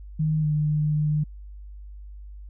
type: tone with pitch glide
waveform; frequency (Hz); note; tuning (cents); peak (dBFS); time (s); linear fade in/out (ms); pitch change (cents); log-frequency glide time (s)
sine; 155.56 to 151.22; D#3 to D#3; 0 to -49; -20; 0.19-1.24; 10; -49; 0.41-0.46
effects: added 50 Hz sine -38 dBFS peak until 2.49 s